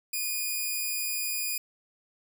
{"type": "tone", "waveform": "5% pulse", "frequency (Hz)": 2456, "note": "D#7", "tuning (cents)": -23, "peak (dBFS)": -19, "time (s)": [0.13, 1.58], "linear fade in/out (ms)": 5, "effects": []}